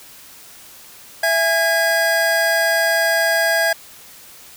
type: tone cluster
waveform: square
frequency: 664 / 829 / 1637 Hz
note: E5 / G#5 / G#6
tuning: +12 / -3 / -25 cents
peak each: -19 / -27 / -18 dBFS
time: 1.23-3.73 s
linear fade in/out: 5 ms
effects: white hiss -42 dBFS RMS until 4.56 s